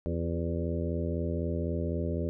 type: harmonic tone with a mistuned harmonic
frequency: 83.9 Hz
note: E2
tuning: 31 cents sharp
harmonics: 1 / 2 / 3 / 4 / 5 / 6 / 7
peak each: -32 / -35 / -37 / -38 / -39 / -40 / -40 dBFS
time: 0.06-2.29 s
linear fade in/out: 0 ms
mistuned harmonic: 4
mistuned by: +41 cents
effects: none